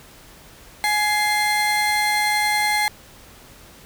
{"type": "tone pair together", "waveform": "35% pulse", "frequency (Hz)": [839.3, 2093], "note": ["G#5", "C7"], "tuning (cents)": [18, 0], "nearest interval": "octave + major third", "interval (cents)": 1582, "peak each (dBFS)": -19, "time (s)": [0.84, 2.88], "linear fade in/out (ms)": 0, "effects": ["pink hiss -46 dBFS RMS until 3.85 s"]}